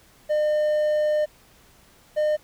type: tone pair in turn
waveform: triangle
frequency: 605 / 607.2 Hz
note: D#5 / D#5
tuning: -49 / -42 cents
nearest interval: unison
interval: 7 cents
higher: second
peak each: -17 dBFS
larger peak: neither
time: 0.29-1.26 / 2.16-2.37 s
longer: first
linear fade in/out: 20 ms
effects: pink hiss -55 dBFS RMS until 2.43 s